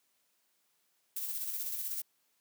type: noise with tremolo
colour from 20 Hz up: violet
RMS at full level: -36 dBFS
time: 1.16-2.02 s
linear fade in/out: 5 ms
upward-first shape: square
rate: 16 Hz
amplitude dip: 35%
effects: white hiss -75 dBFS RMS until 2.4 s + high-pass 150 Hz 12 dB/octave